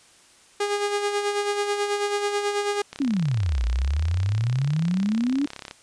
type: tone with tremolo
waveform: sawtooth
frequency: 409.1 Hz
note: G#4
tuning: 26 cents flat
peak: -17 dBFS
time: 0.6-2.82 s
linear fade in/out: 5 ms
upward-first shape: sine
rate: 9.2 Hz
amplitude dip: 50%
type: click train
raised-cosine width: 0.2 ms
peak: -18 dBFS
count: 95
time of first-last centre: 2.93-5.711 s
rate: 33.8 Hz
type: exponential two-way sweep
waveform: sine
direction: down then up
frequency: 293.7 to 55.6 to 293.7 Hz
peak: -20 dBFS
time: 3-5.46 s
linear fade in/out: 5 ms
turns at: 3.64 s
effects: white hiss -54 dBFS RMS until 5.82 s + resampled to 22050 Hz